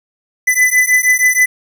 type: beating tone pair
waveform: square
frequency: 2000 / 2006.3 Hz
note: B6 / B6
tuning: +21 / +27 cents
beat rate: 6.3 Hz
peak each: -13 dBFS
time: 0.47-1.46 s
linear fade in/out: 10 ms
effects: none